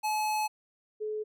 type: tone pair in turn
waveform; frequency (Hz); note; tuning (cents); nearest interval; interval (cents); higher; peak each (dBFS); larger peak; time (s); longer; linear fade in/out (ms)
square / sine; 856 / 428; A5 / A4; -48 / -48; octave; 1200; first; -28 / -31; first; 0.03-0.48 / 1-1.24; first; 20
effects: none